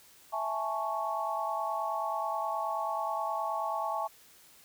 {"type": "chord", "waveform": "sine", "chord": "A major seventh", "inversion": "second", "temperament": "equal", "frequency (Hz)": [659.3, 830.6, 880, 1108.7], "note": ["E5", "G#5", "A5", "C#6"], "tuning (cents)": [0, 0, 0, 0], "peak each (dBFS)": [-36, -36, -36, -35], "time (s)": [0.32, 4.08], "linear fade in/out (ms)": 20, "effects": ["white hiss -58 dBFS RMS until 4.64 s"]}